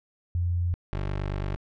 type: tone pair in turn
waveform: sine / 20% pulse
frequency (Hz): 87.31 / 49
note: F2 / G1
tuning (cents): 0 / 0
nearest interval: minor seventh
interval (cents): 1000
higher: first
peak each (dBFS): -23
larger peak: neither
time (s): 0.35-0.74 / 0.93-1.56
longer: second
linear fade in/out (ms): 0
effects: low-pass 3000 Hz 12 dB/octave